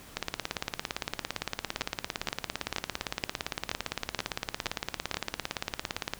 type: two click trains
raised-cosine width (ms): 0.2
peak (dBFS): -12 / -11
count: 106 / 8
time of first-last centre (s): 0.17-6.136 / 1.81-5.143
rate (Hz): 17.6 / 2.1
effects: pink hiss -50 dBFS RMS until 6.19 s